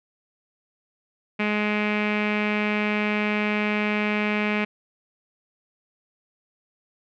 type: tone with low-pass filter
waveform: sawtooth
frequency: 210 Hz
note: G#3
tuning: 19 cents sharp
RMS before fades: -24 dBFS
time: 1.39-4.65 s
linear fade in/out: 10 ms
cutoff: 2400 Hz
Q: 5.3
effects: none